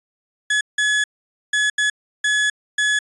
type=tone bursts at uneven times; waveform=35% pulse; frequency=1700 Hz; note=G#6; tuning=40 cents sharp; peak=-14 dBFS; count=6; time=0.5-0.61 / 0.78-1.04 / 1.53-1.7 / 1.78-1.9 / 2.24-2.5 / 2.78-2.99 s; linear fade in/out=5 ms; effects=resampled to 24000 Hz